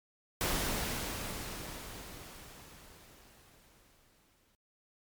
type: noise with exponential decay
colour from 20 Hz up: pink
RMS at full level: -31 dBFS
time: 0.41-4.55 s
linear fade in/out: 0 ms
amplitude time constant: 900 ms
effects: MP3 96 kbps